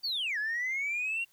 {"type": "linear two-way sweep", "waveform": "sine", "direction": "down then up", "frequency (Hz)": [4699, 1661.2, 2781], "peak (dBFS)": -28, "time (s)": [0.03, 1.25], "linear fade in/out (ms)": 20, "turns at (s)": 0.38, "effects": ["tanh soft clip ceiling -27 dBFS", "white hiss -66 dBFS RMS until 1.32 s"]}